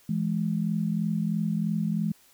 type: tone pair together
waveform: sine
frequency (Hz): 166.95 / 210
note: E3 / G#3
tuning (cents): +22 / +19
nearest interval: major third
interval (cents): 397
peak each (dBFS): -27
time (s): 0.09-2.12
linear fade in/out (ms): 5
effects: white hiss -59 dBFS RMS until 2.33 s